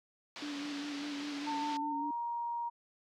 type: band-pass noise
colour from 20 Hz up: white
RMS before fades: -46 dBFS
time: 0.36-1.77 s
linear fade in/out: 0 ms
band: 160 to 4800 Hz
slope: 24 dB/octave
type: tone with vibrato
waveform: sine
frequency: 288.7 Hz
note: D4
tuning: 30 cents flat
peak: -38 dBFS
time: 0.42-2.11 s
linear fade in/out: 5 ms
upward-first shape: square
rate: 5 Hz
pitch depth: 25 cents each way
type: tone with pitch glide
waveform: sine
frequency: 896 to 942.2 Hz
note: A5 to A#5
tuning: +31 to +18 cents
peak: -34 dBFS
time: 1.46-2.7 s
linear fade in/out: 20 ms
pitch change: +87 cents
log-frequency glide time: 1.83-2.09 s
effects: none